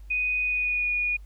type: tone with pitch glide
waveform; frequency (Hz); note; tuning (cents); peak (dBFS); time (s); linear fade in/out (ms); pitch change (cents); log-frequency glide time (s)
sine; 2489 to 2452; D#7 to D#7; 0 to -26; -23; 0.1-1.17; 10; -26; 0.41-0.91
effects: added 50 Hz sine -41 dBFS peak until 1.25 s + pink hiss -65 dBFS RMS until 1.25 s